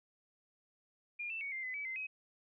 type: tone with pitch steps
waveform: sine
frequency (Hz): 2414 / 2663 / 2234 / 2099 / 2024 / 2290 / 2070 / 2537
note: D7 / E7 / C#7 / C7 / B6 / D7 / C7 / D#7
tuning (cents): +47 / +17 / +13 / +5 / +42 / -44 / -19 / +33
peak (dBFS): -38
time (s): 1.19-2.07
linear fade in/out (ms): 10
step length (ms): 110
effects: none